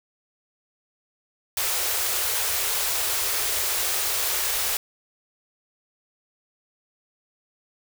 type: band-stop noise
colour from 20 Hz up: white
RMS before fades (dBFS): -25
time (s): 1.57-4.77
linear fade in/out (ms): 2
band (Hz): 100 to 350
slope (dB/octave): 96
effects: none